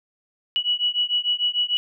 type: beating tone pair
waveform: sine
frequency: 2932 / 2938.7 Hz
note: F#7 / F#7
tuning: -16 / -12 cents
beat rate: 6.7 Hz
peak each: -23 dBFS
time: 0.56-1.77 s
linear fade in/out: 0 ms
effects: none